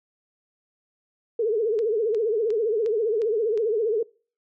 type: tone with vibrato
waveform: sine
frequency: 441.3 Hz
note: A4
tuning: 5 cents sharp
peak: -20 dBFS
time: 1.39-4.03 s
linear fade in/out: 5 ms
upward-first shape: triangle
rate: 15 Hz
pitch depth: 150 cents each way
type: click train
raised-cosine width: 0.2 ms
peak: -26 dBFS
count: 6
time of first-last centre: 1.79-3.576 s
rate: 2.8 Hz
effects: noise-tail reverb RT60 0.4 s tail -23 dB re dry